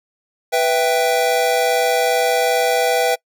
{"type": "chord", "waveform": "square", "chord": "E minor", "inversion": "second", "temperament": "equal with one note detuned", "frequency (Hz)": [493.9, 661.5, 784], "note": ["B4", "E5", "G5"], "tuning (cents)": [0, 6, 0], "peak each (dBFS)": [-19, -20, -20], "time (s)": [0.52, 3.16], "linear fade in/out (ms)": 20, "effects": ["noise-tail reverb RT60 0.1 s tail -25 dB re dry"]}